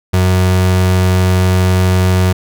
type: tone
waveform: 35% pulse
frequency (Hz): 92.2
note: F#2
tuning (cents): -6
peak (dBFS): -7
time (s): 0.13-2.33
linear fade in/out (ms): 10
effects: none